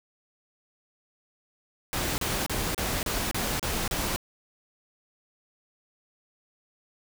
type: noise bursts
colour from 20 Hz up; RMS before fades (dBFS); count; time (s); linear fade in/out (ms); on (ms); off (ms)
pink; -29; 8; 1.93-4.161; 0; 250; 33
effects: none